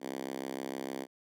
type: tone with high-pass filter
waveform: 5% pulse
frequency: 66.6 Hz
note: C2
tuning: 31 cents sharp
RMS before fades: -39 dBFS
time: 0-1.07 s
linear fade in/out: 50 ms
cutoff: 270 Hz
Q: 2
effects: none